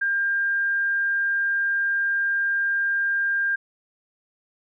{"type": "tone", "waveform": "sine", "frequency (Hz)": 1600, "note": "G6", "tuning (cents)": 35, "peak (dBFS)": -20, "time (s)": [0.01, 3.56], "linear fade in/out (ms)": 10, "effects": []}